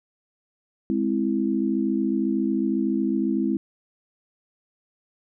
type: chord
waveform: sine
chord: Ab augmented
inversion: none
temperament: equal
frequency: 207.7 / 261.6 / 329.6 Hz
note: Ab3 / C4 / E4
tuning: 0 / 0 / 0 cents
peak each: -25 dBFS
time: 0.9-3.57 s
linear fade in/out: 0 ms
effects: none